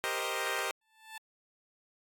10% pulse chord, C minor seventh, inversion second, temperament equal, 392 / 466.2 / 523.3 / 622.3 Hz, G4 / Bb4 / C5 / Eb5, 0 / 0 / 0 / 0 cents, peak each -29 dBFS, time 0.04-0.71 s, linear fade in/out 0 ms
15% pulse tone with exponential growth, 880 Hz, A5, in tune, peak -34 dBFS, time 0.81-1.18 s, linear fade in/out 5 ms, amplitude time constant 80 ms
effects AAC 64 kbps

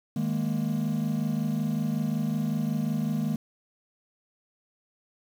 triangle chord, D# suspended fourth, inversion none, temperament equal, 155.56 / 207.7 / 233.1 Hz, D#3 / G#3 / A#3, 0 / 0 / 0 cents, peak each -27 dBFS, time 0.16-3.36 s, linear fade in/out 5 ms, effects tanh soft clip ceiling -17 dBFS + 8-bit

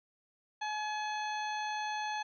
harmonic tone with a mistuned harmonic, 849 Hz, G#5, 38 cents sharp, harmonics 1 / 2 / 3 / 4 / 5 / 7, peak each -35 / -41 / -45 / -47 / -49 / -52 dBFS, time 0.61-2.23 s, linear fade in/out 10 ms, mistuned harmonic 7, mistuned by +67 cents, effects none

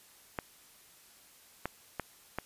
clicks, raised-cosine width 0.5 ms, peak -18 dBFS, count 4, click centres 0.388 / 1.656 / 1.997 / 2.386 s, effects white hiss -59 dBFS RMS until 2.45 s + resampled to 32000 Hz

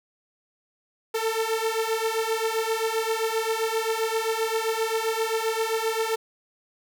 sawtooth beating tone pair, 443.1 / 450.7 Hz, A4 / A4, +12 / +42 cents, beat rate 7.6 Hz, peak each -23 dBFS, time 1.14-6.16 s, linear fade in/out 10 ms, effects none

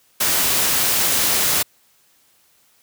white noise, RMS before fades -18 dBFS, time 0.2-1.63 s, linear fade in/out 10 ms, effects white hiss -58 dBFS RMS until 2.82 s + high-pass 60 Hz 12 dB/octave

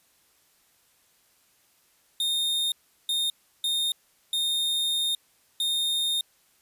45% pulse tone bursts at uneven times, 3672 Hz, A#7, 27 cents flat, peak -24 dBFS, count 5, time 2.2-2.72 / 3.09-3.3 / 3.64-3.92 / 4.33-5.15 / 5.6-6.21 s, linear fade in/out 2 ms, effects white hiss -64 dBFS RMS until 6.61 s + resampled to 32000 Hz

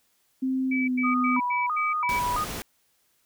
sine tone with pitch glide, 261.6 to 252 Hz, C4 to B3, 0 to +35 cents, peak -23 dBFS, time 0.42-1.4 s, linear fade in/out 10 ms, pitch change -65 cents, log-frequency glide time 0.7-0.95 s
sine tone bursts, 2297 Hz, D7, 39 cents flat, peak -27 dBFS, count 6, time 0.71-2.195 s, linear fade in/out 10 ms, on 170 ms, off 93 ms
sine tone with vibrato, 1100 Hz, C#6, 14 cents flat, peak -24 dBFS, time 1.03-2.45 s, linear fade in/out 20 ms, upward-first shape square, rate 1.5 Hz, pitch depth 200 cents each way
pink noise, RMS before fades -34 dBFS, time 2.09-2.62 s, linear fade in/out 0 ms
effects white hiss -68 dBFS RMS until 3.25 s

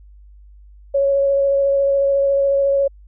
sine tone with vibrato, 554.4 Hz, C#5, in tune, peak -13 dBFS, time 0.94-2.88 s, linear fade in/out 10 ms, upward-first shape square, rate 14 Hz, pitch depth 9 cents each way, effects added 50 Hz sine -41 dBFS peak until 3.07 s

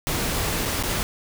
pink noise with dropouts, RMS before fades -25 dBFS, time 0.07-1.03 s, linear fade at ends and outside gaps 0 ms, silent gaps 0.653-0.657 / 0.827-0.836 s, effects none

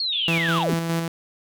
sine linear sweep, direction down, 4389 to 164 Hz, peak -22 dBFS, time 0-0.74 s, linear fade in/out 2 ms
white band-pass noise, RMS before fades -32 dBFS, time 0.12-0.64 s, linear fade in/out 10 ms, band 2600 to 3700 Hz, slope 96 dB/octave
sawtooth tone with tremolo, 166.2 Hz, E3, 15 cents sharp, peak -17 dBFS, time 0.28-1.08 s, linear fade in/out 2 ms, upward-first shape square, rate 4.9 Hz, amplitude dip 35%
effects none

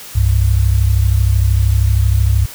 sine tone pair together, 66.1 / 99.04 Hz, C2 / G2, +18 / +18 cents, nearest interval perfect fifth, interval 700 cents, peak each -12 dBFS, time 0.15-2.46 s, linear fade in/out 10 ms, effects white hiss -33 dBFS RMS until 2.54 s

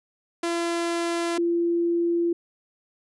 sawtooth / sine tone pair in turn, 339.8 / 341.6 Hz, F4 / F4, -47 / -38 cents, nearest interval unison, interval 9 cents, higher second, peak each -20 dBFS, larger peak neither, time 0.43-1.38 / 1.38-2.33 s, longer neither, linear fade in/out 5 ms, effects resampled to 24000 Hz

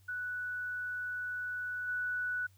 sine tone with level steps, 1480 Hz, F#6, in tune, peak -35 / -32 dBFS, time 0.08-2.47 s, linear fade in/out 10 ms, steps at 1.87 s, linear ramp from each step 20 ms, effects added 95 Hz sine -60 dBFS peak until 2.57 s + white hiss -70 dBFS RMS until 2.57 s

